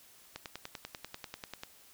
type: click train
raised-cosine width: 0.2 ms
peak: -23 dBFS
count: 14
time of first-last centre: 0.36-1.635 s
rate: 10.2 Hz
effects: white hiss -59 dBFS RMS until 1.93 s